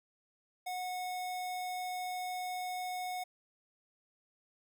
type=tone; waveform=square; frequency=731 Hz; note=F#5; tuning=21 cents flat; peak=-37 dBFS; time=0.66-3.24 s; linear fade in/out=10 ms; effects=none